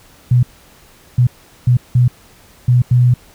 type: tone bursts at uneven times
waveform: sine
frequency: 123.47 Hz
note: B2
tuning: in tune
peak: -7 dBFS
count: 6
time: 0.31-0.43 / 1.18-1.27 / 1.67-1.77 / 1.95-2.08 / 2.68-2.82 / 2.91-3.14 s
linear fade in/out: 5 ms
effects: pink hiss -46 dBFS RMS until 3.34 s